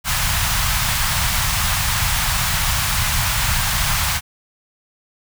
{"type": "band-stop noise", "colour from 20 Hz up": "pink", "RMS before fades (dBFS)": -19, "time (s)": [0.04, 4.21], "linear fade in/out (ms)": 50, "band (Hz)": [150, 850], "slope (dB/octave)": 24, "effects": []}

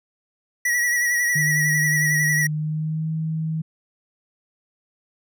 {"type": "tone with vibrato", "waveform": "square", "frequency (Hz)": 1928, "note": "B6", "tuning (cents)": -42, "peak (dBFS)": -19, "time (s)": [0.65, 2.47], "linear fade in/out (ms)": 5, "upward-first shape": "sine", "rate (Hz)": 11, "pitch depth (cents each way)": 39}
{"type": "tone with pitch glide", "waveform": "sine", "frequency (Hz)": [151.8, 159.16], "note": ["D#3", "D#3"], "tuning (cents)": [-42, 40], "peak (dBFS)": -22, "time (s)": [1.35, 3.62], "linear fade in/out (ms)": 10, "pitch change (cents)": 82, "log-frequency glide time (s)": [2.44, 3.1]}
{"effects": []}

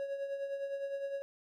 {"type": "tone with tremolo", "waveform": "triangle", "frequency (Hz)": 554.4, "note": "C#5", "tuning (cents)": 0, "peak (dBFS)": -31, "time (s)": [0, 1.22], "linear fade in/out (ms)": 0, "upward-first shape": "triangle", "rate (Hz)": 9.8, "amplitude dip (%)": 60, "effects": []}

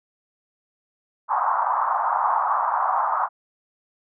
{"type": "band-pass noise", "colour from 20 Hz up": "white", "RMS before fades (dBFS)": -22, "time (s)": [1.28, 3.29], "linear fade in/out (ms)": 50, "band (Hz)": [750, 1200], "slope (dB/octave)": 48, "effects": []}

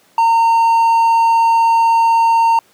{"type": "tone", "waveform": "triangle", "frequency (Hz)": 916, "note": "A#5", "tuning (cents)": -31, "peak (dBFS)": -7, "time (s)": [0.18, 2.59], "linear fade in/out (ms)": 2, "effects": ["pink hiss -52 dBFS RMS until 2.73 s", "high-pass 200 Hz 12 dB/octave"]}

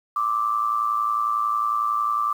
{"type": "tone with amplitude modulation", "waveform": "sine", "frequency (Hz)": 1174.7, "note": "D6", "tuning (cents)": 0, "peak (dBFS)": -17, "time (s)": [0.16, 2.33], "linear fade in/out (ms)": 5, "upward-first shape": "sine", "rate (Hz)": 111, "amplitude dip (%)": 65, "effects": ["8-bit"]}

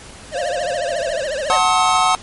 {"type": "tone with vibrato", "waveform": "square", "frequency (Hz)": 571, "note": "D5", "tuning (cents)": -49, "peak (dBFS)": -21, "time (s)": [0.31, 1.6], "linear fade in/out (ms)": 50, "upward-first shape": "triangle", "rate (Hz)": 14, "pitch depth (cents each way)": 210}
{"type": "tone with pitch glide", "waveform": "sine", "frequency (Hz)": [698.5, 667.7], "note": ["F5", "E5"], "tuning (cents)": [0, 22], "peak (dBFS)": -23, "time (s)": [0.34, 1.22], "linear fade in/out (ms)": 20, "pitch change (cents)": -78, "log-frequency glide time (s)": [0.72, 1.11]}
{"type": "chord", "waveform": "square", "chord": "F# diminished seventh", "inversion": "none", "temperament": "just", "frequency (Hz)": [740, 888, 1065.6, 1278.7], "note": ["F#5", "A5", "C6", "Eb6"], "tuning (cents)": [0, 16, 31, 47], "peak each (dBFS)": [-18, -21, -20, -18], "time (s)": [1.5, 2.15], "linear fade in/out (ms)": 0}
{"effects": ["pink hiss -38 dBFS RMS until 2.22 s", "MP3 48 kbps"]}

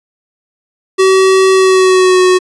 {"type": "tone with pitch glide", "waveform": "square", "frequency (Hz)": [380.3, 367.8], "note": ["F#4", "F#4"], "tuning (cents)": [48, -10], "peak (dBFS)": -6, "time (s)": [0.98, 2.39], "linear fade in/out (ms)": 20, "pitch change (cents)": -58, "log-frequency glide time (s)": [1.52, 2.21], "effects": ["resampled to 22050 Hz"]}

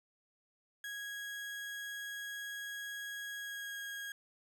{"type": "tone with pitch glide", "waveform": "35% pulse", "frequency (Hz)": [1653, 1638.7], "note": ["G#6", "G#6"], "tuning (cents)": [-9, -24], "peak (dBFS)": -39, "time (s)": [0.84, 4.12], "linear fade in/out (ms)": 2, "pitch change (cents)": -15, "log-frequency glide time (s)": [3.32, 3.79], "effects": []}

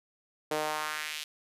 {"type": "tone with high-pass filter sweep", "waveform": "sawtooth", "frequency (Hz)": 153.1, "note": "D#3", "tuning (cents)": -28, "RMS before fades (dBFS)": -34, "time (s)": [0.51, 1.24], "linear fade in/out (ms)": 5, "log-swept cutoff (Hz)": [460, 3300], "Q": 1.7, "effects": ["resampled to 32000 Hz"]}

